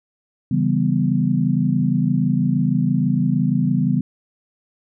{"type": "chord", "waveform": "sine", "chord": "C# half-diminished seventh", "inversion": "none", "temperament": "equal", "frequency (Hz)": [138.59, 164.81, 196, 246.9], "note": ["C#3", "E3", "G3", "B3"], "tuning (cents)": [0, 0, 0, 0], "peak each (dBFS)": -21, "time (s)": [0.51, 4.01], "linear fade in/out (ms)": 5, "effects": []}